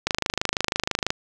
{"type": "click train", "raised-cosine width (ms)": 0.2, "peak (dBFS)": -4, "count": 28, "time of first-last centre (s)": [0.07, 1.104], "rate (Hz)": 26.1, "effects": []}